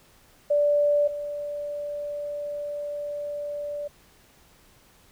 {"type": "tone pair in turn", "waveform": "sine", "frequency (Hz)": [584, 584], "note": ["D5", "D5"], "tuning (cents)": [-10, -10], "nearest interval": "unison", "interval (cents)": 0, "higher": "neither", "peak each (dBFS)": [-18, -29], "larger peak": "first", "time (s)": [[0.5, 1.08], [1.08, 3.88]], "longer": "second", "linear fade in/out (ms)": 10, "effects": ["pink hiss -57 dBFS RMS until 5.11 s"]}